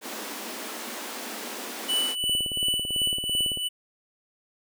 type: high-pass noise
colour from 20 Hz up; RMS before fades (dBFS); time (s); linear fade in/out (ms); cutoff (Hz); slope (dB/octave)
pink; -36; 0.01-2.16; 50; 210; 96
type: tone with tremolo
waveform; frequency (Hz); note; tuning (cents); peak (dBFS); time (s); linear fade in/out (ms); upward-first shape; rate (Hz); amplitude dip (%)
square; 2973; F#7; +8; -22; 1.88-3.69; 20; triangle; 2.8; 65
type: click train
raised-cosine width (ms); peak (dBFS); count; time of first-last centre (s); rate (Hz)
2; -24; 25; 2.24-3.573; 18
effects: none